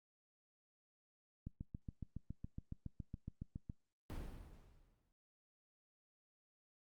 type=click train; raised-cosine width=5 ms; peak=-33 dBFS; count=17; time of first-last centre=1.47-3.698 s; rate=7.18 Hz
type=noise with exponential decay; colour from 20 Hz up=brown; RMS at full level=-42 dBFS; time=4.1-5.12 s; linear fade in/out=0 ms; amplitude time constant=220 ms
effects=noise-tail reverb RT60 0.2 s tail -26 dB re dry + Opus 48 kbps